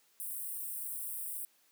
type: high-pass noise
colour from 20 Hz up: white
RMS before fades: -40 dBFS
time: 0.2-1.45 s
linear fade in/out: 0 ms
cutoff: 8300 Hz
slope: 96 dB/octave
effects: white hiss -69 dBFS RMS until 1.71 s + high-pass 200 Hz 12 dB/octave